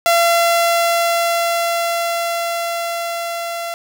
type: tone with level ramp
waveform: sawtooth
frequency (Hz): 681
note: F5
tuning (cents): -44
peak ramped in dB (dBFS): -7 to -19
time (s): 0.06-3.74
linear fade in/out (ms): 0
effects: none